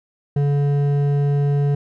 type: tone with hard clipping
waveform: triangle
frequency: 143 Hz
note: D3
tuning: 46 cents flat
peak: -17 dBFS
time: 0.36-1.75 s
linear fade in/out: 5 ms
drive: 12 dB
effects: none